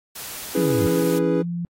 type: noise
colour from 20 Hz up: white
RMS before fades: -34 dBFS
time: 0.15-1.19 s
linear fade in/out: 10 ms
type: chord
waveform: triangle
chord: C# minor seventh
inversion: none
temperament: equal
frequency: 277.2 / 329.6 / 415.3 / 493.9 Hz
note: C#4 / E4 / G#4 / B4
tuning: 0 / 0 / 0 / 0 cents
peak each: -22 dBFS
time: 0.54-1.43 s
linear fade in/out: 20 ms
type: exponential sweep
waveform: sine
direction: down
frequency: 195.3 to 89.8 Hz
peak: -23 dBFS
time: 0.57-0.87 s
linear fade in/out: 5 ms
type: tone with pitch glide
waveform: sine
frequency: 170.3 to 172.38 Hz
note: F3 to F3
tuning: -43 to -22 cents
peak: -24 dBFS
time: 0.81-1.65 s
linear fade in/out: 0 ms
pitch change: +21 cents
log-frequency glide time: 1.4-1.47 s
effects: AAC 48 kbps